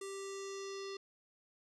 square tone with low-pass filter sweep, 392 Hz, G4, in tune, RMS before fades -44 dBFS, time 0.01-0.97 s, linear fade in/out 5 ms, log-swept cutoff 8600 to 4800 Hz, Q 3.4, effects none

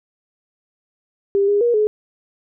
sine tone with pitch steps, 398.1 / 408.5 / 476.1 / 424.8 Hz, G4 / G#4 / A#4 / G#4, +27 / -29 / +37 / +39 cents, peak -13 dBFS, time 1.35-1.87 s, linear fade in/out 0 ms, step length 130 ms, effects none

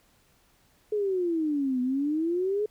sine exponential two-way sweep, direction down then up, 430 to 247.2 to 430 Hz, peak -24 dBFS, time 0.92-2.66 s, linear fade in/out 5 ms, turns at 1.81 s, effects pink hiss -64 dBFS RMS until 2.7 s

